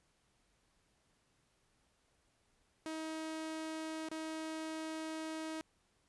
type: tone with dropouts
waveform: sawtooth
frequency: 317.3 Hz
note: D#4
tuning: 34 cents sharp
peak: -36 dBFS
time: 2.86-5.61 s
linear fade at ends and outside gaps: 0 ms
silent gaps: 4.087-4.114 s
effects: pink hiss -75 dBFS RMS until 6.08 s + resampled to 24000 Hz